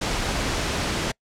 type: noise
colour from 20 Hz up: pink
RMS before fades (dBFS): -25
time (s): 0.01-1.12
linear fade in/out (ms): 10
effects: noise-tail reverb RT60 0.1 s tail -26 dB re dry + low-pass 7000 Hz 12 dB/octave